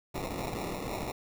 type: noise with sample-and-hold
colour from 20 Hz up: white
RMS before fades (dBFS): -36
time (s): 0.14-1.12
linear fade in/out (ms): 10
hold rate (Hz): 1575
effects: none